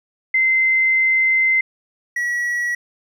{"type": "tone pair in turn", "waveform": ["sine", "triangle"], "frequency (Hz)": [2071, 1927.3], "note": ["C7", "B6"], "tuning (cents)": [-18, -43], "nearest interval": "minor second", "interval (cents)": 125, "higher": "first", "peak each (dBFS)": [-13, -17], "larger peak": "first", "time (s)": [[0.34, 1.61], [2.16, 2.75]], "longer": "first", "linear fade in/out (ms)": 5, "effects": []}